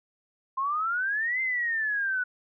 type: exponential two-way sweep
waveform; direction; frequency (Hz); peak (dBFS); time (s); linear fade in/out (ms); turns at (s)
sine; up then down; 1046.5 to 2093 to 1471; -25; 0.57-2.24; 10; 1.41
effects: none